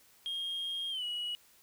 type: tone with pitch glide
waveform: sine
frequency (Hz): 3237 to 2917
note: G#7 to F#7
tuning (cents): -45 to -25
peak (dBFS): -32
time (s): 0.26-1.35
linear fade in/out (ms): 0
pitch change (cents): -180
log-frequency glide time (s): 0.9-1.04
effects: tanh soft clip ceiling -32 dBFS + white hiss -63 dBFS RMS until 1.62 s